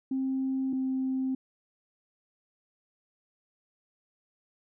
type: tone pair in turn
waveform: sine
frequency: 264.9 / 262.3 Hz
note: C4 / C4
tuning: +22 / +4 cents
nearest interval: unison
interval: 18 cents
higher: first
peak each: -26 dBFS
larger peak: neither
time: 0.11-0.73 / 0.73-1.35 s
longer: neither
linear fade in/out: 5 ms
effects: tanh soft clip ceiling -22 dBFS